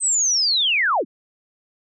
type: linear sweep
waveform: sine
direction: down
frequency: 8310 to 174.5 Hz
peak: -16 dBFS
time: 0-1.05 s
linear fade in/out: 50 ms
effects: none